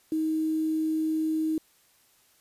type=tone with quantisation; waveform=sine; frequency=315.3 Hz; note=D#4; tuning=23 cents sharp; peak=-24 dBFS; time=0.12-1.58 s; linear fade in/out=2 ms; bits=8; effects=white hiss -63 dBFS RMS until 2.4 s + resampled to 32000 Hz